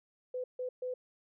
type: tone bursts at uneven times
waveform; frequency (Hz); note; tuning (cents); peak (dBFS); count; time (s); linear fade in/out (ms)
sine; 504; B4; +35; -34; 3; 0.34-0.44 / 0.59-0.69 / 0.82-0.94; 5
effects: none